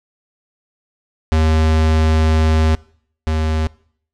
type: tone pair in turn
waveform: square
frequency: 79 / 78.65 Hz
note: D#2 / D#2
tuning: +27 / +19 cents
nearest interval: unison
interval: 8 cents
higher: first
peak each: -12 / -16 dBFS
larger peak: first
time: 1.32-2.75 / 3.27-3.67 s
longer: first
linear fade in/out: 0 ms
effects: noise-tail reverb RT60 0.6 s tail -23 dB re dry + low-pass 6000 Hz 12 dB/octave